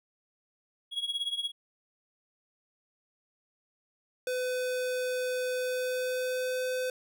triangle tone with tremolo, 3322 Hz, G#7, in tune, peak -25 dBFS, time 0.91-1.52 s, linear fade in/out 50 ms, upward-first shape triangle, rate 17 Hz, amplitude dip 90%
square tone with pitch glide, 504 to 509 Hz, B4 to C5, +35 to -48 cents, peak -30 dBFS, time 4.27-6.9 s, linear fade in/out 2 ms, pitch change +17 cents, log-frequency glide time 5.53-6.64 s
effects none

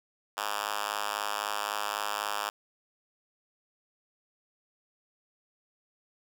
5% pulse tone with high-pass filter, 103.83 Hz, G#2, in tune, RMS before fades -33 dBFS, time 0.37-2.5 s, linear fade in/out 10 ms, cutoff 1000 Hz, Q 1, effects none

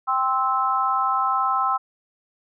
sine chord, C major, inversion second, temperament just, 784.9 / 1046.5 / 1308.1 Hz, G5 / C6 / E6, +2 / 0 / -14 cents, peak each -25 / -23 / -22 dBFS, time 0.07-1.78 s, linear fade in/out 20 ms, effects none

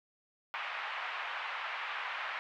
pink band-pass noise, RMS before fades -39 dBFS, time 0.54-2.39 s, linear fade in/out 0 ms, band 870 to 2800 Hz, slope 24 dB/octave, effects none

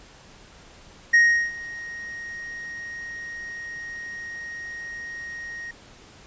triangle tone with ADSR envelope, 1872 Hz, A#6, 7 cents sharp, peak -10 dBFS, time 1.13-5.71 s, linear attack 12 ms, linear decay 370 ms, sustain -21 dB, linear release 3 ms, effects pink hiss -49 dBFS RMS until 6.26 s + resampled to 16000 Hz

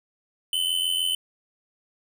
square tone with amplitude modulation, 3033 Hz, F#7, 42 cents sharp, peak -20 dBFS, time 0.53-1.15 s, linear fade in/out 2 ms, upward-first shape sine, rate 86.6 Hz, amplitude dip 70%, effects none

